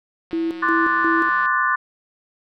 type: click train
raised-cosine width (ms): 0.3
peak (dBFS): -25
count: 209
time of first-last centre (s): 0.31-1.459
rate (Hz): 181
type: tone with tremolo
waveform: sine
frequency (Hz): 329.6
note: E4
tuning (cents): 0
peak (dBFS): -19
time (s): 0.33-1.29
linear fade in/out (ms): 0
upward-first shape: square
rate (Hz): 2.8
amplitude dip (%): 70
type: chord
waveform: sine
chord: D dominant seventh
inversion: third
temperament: equal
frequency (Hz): 1046.5 / 1174.7 / 1480 / 1760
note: C6 / D6 / F#6 / A6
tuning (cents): 0 / 0 / 0 / 0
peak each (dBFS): -22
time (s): 0.62-1.76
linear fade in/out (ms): 10
effects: none